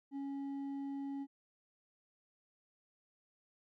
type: tone with hard clipping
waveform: sine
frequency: 277.2 Hz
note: C#4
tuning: in tune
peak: -40 dBFS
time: 0.11-1.27 s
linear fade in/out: 50 ms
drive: 4 dB
effects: none